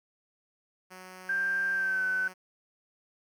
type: tone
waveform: 5% pulse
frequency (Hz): 185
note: F#3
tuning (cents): 0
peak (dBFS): -34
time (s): 0.9-2.34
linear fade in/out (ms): 20
type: tone with pitch glide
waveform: sine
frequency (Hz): 1583 to 1512.4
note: G6 to F#6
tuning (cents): +17 to +38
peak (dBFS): -26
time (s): 1.29-2.28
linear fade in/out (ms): 5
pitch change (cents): -79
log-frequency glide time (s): 1.73-2.04
effects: none